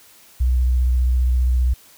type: tone with vibrato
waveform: sine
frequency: 62.4 Hz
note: B1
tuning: 19 cents sharp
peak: -14 dBFS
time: 0.4-1.74 s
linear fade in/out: 10 ms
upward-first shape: sine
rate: 15 Hz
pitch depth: 34 cents each way
effects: white hiss -49 dBFS RMS until 1.97 s